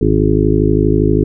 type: harmonic tone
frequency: 52.5 Hz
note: G#1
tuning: 19 cents sharp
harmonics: 1 / 2 / 3 / 5 / 6 / 7 / 8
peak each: -17 / -17 / -17 / -17 / -17 / -17 / -17 dBFS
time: 0.01-1.24 s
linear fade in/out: 5 ms
effects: none